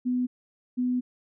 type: tone pair in turn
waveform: sine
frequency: 249.4 / 249.4 Hz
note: B3 / B3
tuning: +17 / +17 cents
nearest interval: unison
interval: 0 cents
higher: neither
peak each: -23 dBFS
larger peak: neither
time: 0.05-0.27 / 0.77-1.01 s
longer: second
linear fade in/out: 20 ms
effects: none